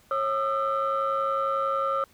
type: tone cluster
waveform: sine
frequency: 545 / 1219 / 1330 Hz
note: C#5 / D#6 / E6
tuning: -29 / -36 / +15 cents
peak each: -27 dBFS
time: 0.11-2.04 s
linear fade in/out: 2 ms
effects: tanh soft clip ceiling -17 dBFS + pink hiss -59 dBFS RMS until 2.13 s